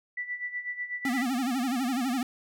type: tone with tremolo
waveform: sine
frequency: 1969 Hz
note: B6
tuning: 6 cents flat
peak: -29 dBFS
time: 0.17-1.24 s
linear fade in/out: 5 ms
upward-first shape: sine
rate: 8.1 Hz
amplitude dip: 75%
type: tone with vibrato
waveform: square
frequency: 254.4 Hz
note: C4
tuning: 48 cents flat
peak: -27 dBFS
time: 1.05-2.23 s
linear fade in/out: 2 ms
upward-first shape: sine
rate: 12 Hz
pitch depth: 140 cents each way
effects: none